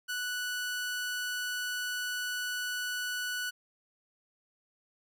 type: tone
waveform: sawtooth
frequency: 1480 Hz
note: F#6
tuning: in tune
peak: -29 dBFS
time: 0.08-3.51 s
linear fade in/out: 20 ms
effects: none